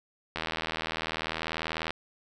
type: click train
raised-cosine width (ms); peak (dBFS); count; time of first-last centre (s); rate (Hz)
0.3; -15; 125; 0.36-1.906; 80.2
effects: none